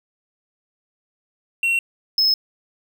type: tone pair in turn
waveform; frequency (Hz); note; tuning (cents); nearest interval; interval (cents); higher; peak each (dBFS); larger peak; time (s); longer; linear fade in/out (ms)
triangle; 2730 / 5183; F7 / E8; -40 / -30; major seventh; 1110; second; -15 / -13; second; 1.63-1.79 / 2.18-2.34; neither; 2
effects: none